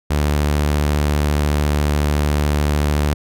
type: tone with vibrato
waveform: sawtooth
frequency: 73.8 Hz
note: D2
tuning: 9 cents sharp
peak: -11 dBFS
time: 0.1-3.14 s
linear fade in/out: 10 ms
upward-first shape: triangle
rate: 14 Hz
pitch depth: 15 cents each way
effects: none